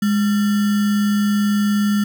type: tone with sample-and-hold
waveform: sine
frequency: 206.2 Hz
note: G#3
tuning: 12 cents flat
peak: -14 dBFS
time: 0.02-2.04 s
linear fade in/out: 5 ms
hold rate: 1575 Hz
effects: none